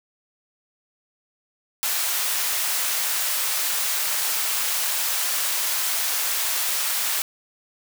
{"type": "high-pass noise", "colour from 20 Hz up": "white", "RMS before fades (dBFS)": -24, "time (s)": [1.83, 7.22], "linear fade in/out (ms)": 0, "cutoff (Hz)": 730, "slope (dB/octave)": 12, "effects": []}